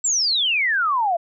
sine exponential sweep, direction down, 7740 to 655 Hz, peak -17 dBFS, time 0.04-1.17 s, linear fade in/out 10 ms, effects none

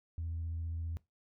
sine tone with vibrato, 82.6 Hz, E2, 4 cents sharp, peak -34 dBFS, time 0.18-0.97 s, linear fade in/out 0 ms, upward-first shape sine, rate 15 Hz, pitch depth 15 cents each way, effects noise-tail reverb RT60 0.2 s tail -22 dB re dry + tanh soft clip ceiling -32 dBFS

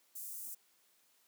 white high-pass noise, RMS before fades -45 dBFS, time 0.15-0.55 s, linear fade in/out 10 ms, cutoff 7400 Hz, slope 24 dB/octave, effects white hiss -71 dBFS RMS until 1.27 s + high-pass 200 Hz 12 dB/octave

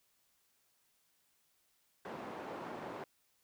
white band-pass noise, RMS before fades -45 dBFS, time 2.05-3.04 s, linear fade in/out 2 ms, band 190 to 810 Hz, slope 12 dB/octave, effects white hiss -75 dBFS RMS until 3.43 s

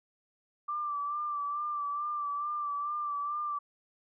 sine tone with vibrato, 1174.7 Hz, D6, in tune, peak -31 dBFS, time 0.68-3.59 s, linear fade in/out 10 ms, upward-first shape sine, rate 2.3 Hz, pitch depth 37 cents each way, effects none

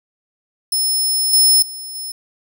15% pulse tone with level steps, 5250 Hz, E8, 8 cents flat, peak -10 / -4 / -23 / -20 dBFS, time 0.72-2.12 s, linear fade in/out 5 ms, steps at 1.33 / 1.62 / 1.95 s, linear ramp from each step 5 ms, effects none

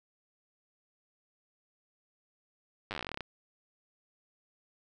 slowing click train, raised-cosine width 0.3 ms, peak -21 dBFS, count 17, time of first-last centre 2.91-3.207 s, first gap 9 ms, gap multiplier 1.09, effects none

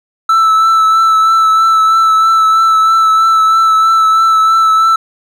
triangle tone with vibrato, 1318.5 Hz, E6, in tune, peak -4 dBFS, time 0.29-4.96 s, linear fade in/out 5 ms, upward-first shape triangle, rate 3.1 Hz, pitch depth 21 cents each way, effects none

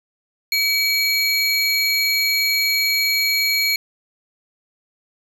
square tone pair together, 2278 / 4295 Hz, C#7 / C8, +47 / +44 cents, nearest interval major seventh, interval 1097 cents, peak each -20 dBFS, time 0.52-3.76 s, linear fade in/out 2 ms, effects 7-bit

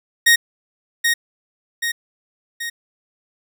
sawtooth tone with echo, 1867 Hz, A#6, 2 cents sharp, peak -6 dBFS, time 0.26-0.36 s, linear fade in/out 10 ms, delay 780 ms, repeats 3, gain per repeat -5 dB, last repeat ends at 2.7 s, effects none

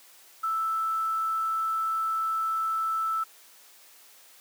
sine tone with quantisation, 1318.5 Hz, E6, in tune, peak -25 dBFS, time 0.43-3.24 s, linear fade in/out 10 ms, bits 8, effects white hiss -54 dBFS RMS until 4.4 s + high-pass 400 Hz 12 dB/octave

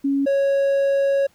sine / triangle tone pair in turn, 277.2 / 552.9 Hz, C#4 / C#5, 0 / -5 cents, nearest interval octave, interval 1195 cents, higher second, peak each -17 / -14 dBFS, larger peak second, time 0.04-0.26 / 0.26-1.27 s, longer second, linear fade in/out 10 ms, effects pink hiss -59 dBFS RMS until 1.34 s

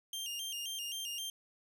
sawtooth tone with vibrato, 2992 Hz, F#7, 19 cents sharp, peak -35 dBFS, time 0.13-1.3 s, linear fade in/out 2 ms, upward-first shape square, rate 3.8 Hz, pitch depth 99 cents each way, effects none

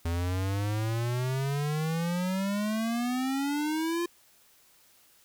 square exponential sweep, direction up, 83 to 349.2 Hz, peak -28 dBFS, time 0.05-4.06 s, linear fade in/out 5 ms, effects white hiss -61 dBFS RMS until 5.24 s

